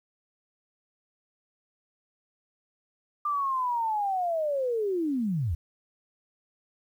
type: linear sweep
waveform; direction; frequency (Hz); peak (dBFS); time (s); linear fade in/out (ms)
sine; down; 1195 to 69.6; -25; 3.25-5.55; 5
effects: 10-bit